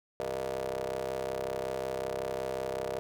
25% pulse ring-modulated tone, 65.41 Hz, C2, in tune, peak -26 dBFS, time 0.2-2.99 s, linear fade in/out 0 ms, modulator 540 Hz, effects none

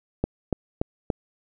click train, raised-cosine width 2 ms, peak -9 dBFS, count 4, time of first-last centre 0.24-1.102 s, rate 3.48 Hz, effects none

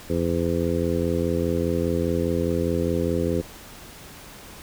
harmonic tone, 84.9 Hz, F2, 48 cents flat, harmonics 1 / 2 / 3 / 4 / 5 / 6, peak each -28 / -28 / -28 / -28 / -28 / -28 dBFS, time 0.09-3.42 s, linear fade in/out 20 ms, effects pink hiss -43 dBFS RMS until 4.62 s

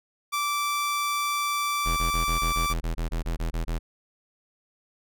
sawtooth tone, 1166 Hz, D6, 13 cents flat, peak -21 dBFS, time 0.32-2.74 s, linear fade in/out 20 ms
square tone bursts, 41.48 Hz, E1, 12 cents sharp, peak -26 dBFS, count 14, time 1.85-3.79 s, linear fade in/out 20 ms, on 120 ms, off 20 ms
effects none

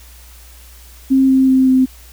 sine tone with pitch steps, 266.3 / 264 / 261.7 / 259.5 Hz, C4 / C4 / C4 / C4, +31 / +16 / 0 / -14 cents, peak -8 dBFS, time 1.1-1.86 s, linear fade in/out 20 ms, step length 190 ms, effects added 60 Hz sine -39 dBFS peak until 2.12 s + white hiss -44 dBFS RMS until 2.12 s

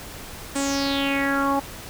sawtooth tone with low-pass filter sweep, 277.2 Hz, C#4, in tune, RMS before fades -23 dBFS, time 0.55-1.6 s, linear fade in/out 10 ms, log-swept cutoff 8700 to 890 Hz, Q 5.3, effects pink hiss -38 dBFS RMS until 1.89 s

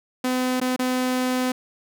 sawtooth tone with dropouts, 254 Hz, B3, 49 cents sharp, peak -17 dBFS, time 0.24-1.52 s, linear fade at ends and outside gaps 5 ms, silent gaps 0.601-0.613 / 0.763-0.792 s, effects none

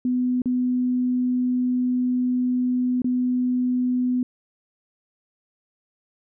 sine tone with dropouts, 250 Hz, B3, 21 cents sharp, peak -19 dBFS, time 0.05-4.23 s, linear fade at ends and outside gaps 2 ms, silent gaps 0.419-0.457 / 3.019-3.044 s, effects none

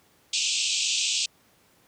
pink band-pass noise, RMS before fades -26 dBFS, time 0.33-1.26 s, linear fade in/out 5 ms, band 2500 to 8100 Hz, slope 96 dB/octave, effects pink hiss -61 dBFS RMS until 1.87 s + high-pass 100 Hz 12 dB/octave

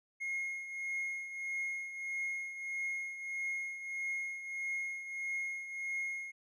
triangle tone with tremolo, 2151 Hz, C7, 47 cents sharp, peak -31 dBFS, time 0.2-6.32 s, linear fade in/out 20 ms, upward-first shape triangle, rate 1.6 Hz, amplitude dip 70%, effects tanh soft clip ceiling -27 dBFS + resampled to 24000 Hz

